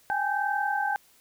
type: tone cluster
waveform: sine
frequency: 798 / 839 / 1556 Hz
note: G5 / G#5 / G6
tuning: +31 / +17 / -13 cents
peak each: -29 dBFS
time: 0.1-0.96 s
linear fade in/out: 0 ms
effects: white hiss -60 dBFS RMS until 1.2 s